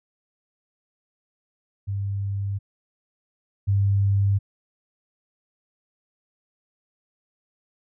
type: tone pair in turn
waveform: sine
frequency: 99.4 / 99.4 Hz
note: G2 / G2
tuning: +25 / +25 cents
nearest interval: unison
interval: 0 cents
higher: neither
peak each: -24 / -17 dBFS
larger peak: second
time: 1.87-2.59 / 3.67-4.39 s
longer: neither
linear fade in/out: 20 ms
effects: none